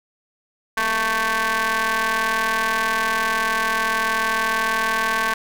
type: ring-modulated tone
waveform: sawtooth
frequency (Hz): 218.3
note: A3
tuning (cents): -13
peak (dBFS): -12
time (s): 0.77-5.34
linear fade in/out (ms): 5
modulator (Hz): 1330
effects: none